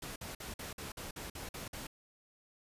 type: noise bursts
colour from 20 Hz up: pink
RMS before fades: -44 dBFS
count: 10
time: 0.02-1.87 s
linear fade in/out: 5 ms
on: 140 ms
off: 50 ms
effects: resampled to 32000 Hz